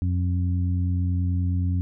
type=harmonic tone; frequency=89.4 Hz; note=F2; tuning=41 cents sharp; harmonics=1 / 2 / 3; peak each=-21 / -31 / -33 dBFS; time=0.02-1.81 s; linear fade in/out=0 ms; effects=none